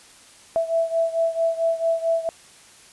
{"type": "beating tone pair", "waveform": "sine", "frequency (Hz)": [659.3, 663.8], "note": ["E5", "E5"], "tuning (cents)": [0, 12], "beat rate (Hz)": 4.5, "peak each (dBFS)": [-21, -24], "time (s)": [0.56, 2.29], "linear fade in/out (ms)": 0, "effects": ["white hiss -49 dBFS RMS until 2.92 s", "resampled to 24000 Hz"]}